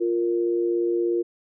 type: tone pair together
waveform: sine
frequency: 349.2 / 466.1 Hz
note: F4 / A#4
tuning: 0 / 0 cents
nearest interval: perfect fourth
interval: 500 cents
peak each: -21 / -27 dBFS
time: 0-1.23 s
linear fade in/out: 20 ms
effects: none